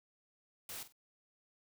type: noise with echo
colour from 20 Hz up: white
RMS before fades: -45 dBFS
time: 0.69-0.83 s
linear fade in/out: 2 ms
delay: 47 ms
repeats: 2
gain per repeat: -12 dB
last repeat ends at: 0.924 s
effects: none